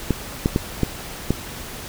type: clicks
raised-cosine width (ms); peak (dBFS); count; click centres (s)
3; -4; 5; 0.107 / 0.459 / 0.561 / 0.833 / 1.306
effects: pink hiss -34 dBFS RMS until 1.88 s